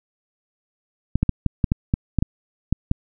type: clicks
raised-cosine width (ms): 5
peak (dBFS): -5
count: 11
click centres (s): 1.156 / 1.23 / 1.293 / 1.463 / 1.642 / 1.719 / 1.939 / 2.187 / 2.225 / 2.726 / 2.914
effects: none